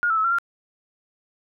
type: tone with pitch steps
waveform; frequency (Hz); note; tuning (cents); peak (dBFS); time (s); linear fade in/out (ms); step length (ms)
sine; 1427 / 1321 / 1294 / 1363 / 1389; F6 / E6 / E6 / F6 / F6; +37 / +3 / -32 / -43 / -10; -18; 0.03-0.385; 0; 71
effects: none